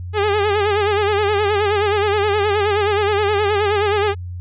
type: tone with vibrato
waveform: sawtooth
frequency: 412.5 Hz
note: G#4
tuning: 12 cents flat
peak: -11 dBFS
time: 0.13-4.15 s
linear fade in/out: 50 ms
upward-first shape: sine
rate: 9.5 Hz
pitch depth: 73 cents each way
effects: added 89 Hz sine -26 dBFS peak until 4.4 s + resampled to 8000 Hz